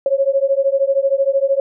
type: beating tone pair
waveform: sine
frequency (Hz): 541 / 554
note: C#5 / C#5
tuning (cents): -42 / -1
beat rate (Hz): 13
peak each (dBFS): -16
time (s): 0.06-1.6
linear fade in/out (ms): 2
effects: none